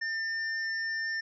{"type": "tone", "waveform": "square", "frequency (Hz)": 1799, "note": "A6", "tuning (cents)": 38, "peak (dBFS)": -31, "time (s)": [0.01, 1.21], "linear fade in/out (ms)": 10, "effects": ["resampled to 16000 Hz"]}